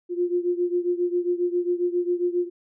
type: beating tone pair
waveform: sine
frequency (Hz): 351 / 358.4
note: F4 / F4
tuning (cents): +9 / +45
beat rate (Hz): 7.4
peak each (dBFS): -23 / -26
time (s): 0.09-2.5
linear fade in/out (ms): 50
effects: none